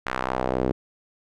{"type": "tone with band-pass filter sweep", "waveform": "sawtooth", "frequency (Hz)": 63.9, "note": "C2", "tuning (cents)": -40, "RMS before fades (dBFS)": -26, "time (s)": [0.06, 0.72], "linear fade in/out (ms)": 5, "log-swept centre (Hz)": [1600, 360], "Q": 1.4, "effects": []}